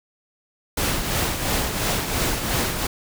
pink noise with tremolo, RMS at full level -21 dBFS, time 0.77-2.87 s, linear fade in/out 5 ms, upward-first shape triangle, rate 2.9 Hz, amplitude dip 55%, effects none

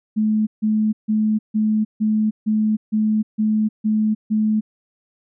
sine tone bursts, 215.4 Hz, A3, 37 cents flat, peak -15 dBFS, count 10, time 0.16-4.61 s, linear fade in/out 20 ms, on 310 ms, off 150 ms, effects none

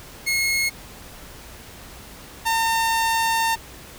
sawtooth tone pair in turn, 2166 / 907.8 Hz, C#7 / A#5, -41 / -46 cents, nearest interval octave + minor third, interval 1505 cents, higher first, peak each -16 / -15 dBFS, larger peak second, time 0.26-0.7 / 2.45-3.56 s, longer second, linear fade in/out 20 ms, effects added 60 Hz sine -50 dBFS peak until 3.98 s + pink hiss -42 dBFS RMS until 3.98 s

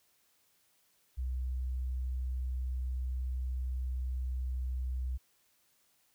sine tone, 63.4 Hz, B1, 46 cents sharp, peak -32 dBFS, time 1.17-5.18 s, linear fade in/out 20 ms, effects white hiss -71 dBFS RMS until 6.14 s

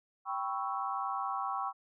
sine chord, C# half-diminished seventh, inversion second, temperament equal, 784 / 987.8 / 1108.7 / 1318.5 Hz, G5 / B5 / C#6 / E6, 0 / 0 / 0 / 0 cents, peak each -37 / -40 / -36 / -40 dBFS, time 0.25-1.73 s, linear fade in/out 50 ms, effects none

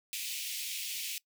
pink high-pass noise, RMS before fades -38 dBFS, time 0.13-1.18 s, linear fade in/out 0 ms, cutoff 2300 Hz, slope 48 dB/octave, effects noise-tail reverb RT60 0.1 s tail -22 dB re dry

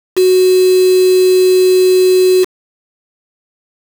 sine tone with quantisation, 370 Hz, F#4, in tune, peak -6 dBFS, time 0.16-2.45 s, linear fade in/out 20 ms, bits 3, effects none

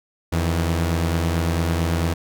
sawtooth tone pair together, 84.49 / 160 Hz, E2 / D#3, +43 / +49 cents, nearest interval major seventh, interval 1106 cents, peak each -16 / -22 dBFS, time 0.32-2.14 s, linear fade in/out 10 ms, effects none

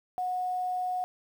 sine tone with quantisation, 731 Hz, F#5, 21 cents flat, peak -28 dBFS, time 0.18-1.04 s, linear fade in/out 0 ms, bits 9, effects none

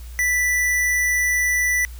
square tone, 1976 Hz, B6, in tune, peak -18 dBFS, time 0.19-1.85 s, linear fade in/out 0 ms, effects added 60 Hz sine -33 dBFS peak until 1.99 s + white hiss -48 dBFS RMS until 1.99 s

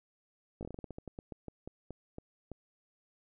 slowing click train, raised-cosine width 2 ms, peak -29 dBFS, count 18, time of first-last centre 0.61-2.517 s, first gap 18 ms, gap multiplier 1.2, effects none

